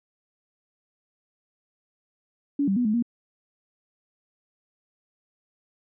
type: tone with pitch steps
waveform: sine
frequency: 284 / 195.2 / 245.2 / 213.2 / 237.1 Hz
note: C#4 / G3 / B3 / G#3 / A#3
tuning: +42 / -7 / -12 / +46 / +30 cents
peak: -20 dBFS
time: 2.59-3.025 s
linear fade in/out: 5 ms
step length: 87 ms
effects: none